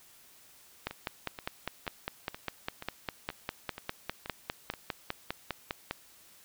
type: two click trains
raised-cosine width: 0.3 ms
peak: -16 / -24 dBFS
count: 26 / 9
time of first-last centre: 0.87-5.91 / 0.91-4.738 s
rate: 4.96 / 2.09 Hz
effects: white hiss -58 dBFS RMS until 6.44 s